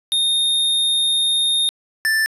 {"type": "tone pair in turn", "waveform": "square", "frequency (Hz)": [3679, 1766.1], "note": ["A#7", "A6"], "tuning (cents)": [-24, 6], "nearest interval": "octave + minor second", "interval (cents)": 1270, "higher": "first", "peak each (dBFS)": -16, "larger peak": "neither", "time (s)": [[0.12, 1.69], [2.05, 2.26]], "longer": "first", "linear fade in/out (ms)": 0, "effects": ["resampled to 32000 Hz", "9-bit"]}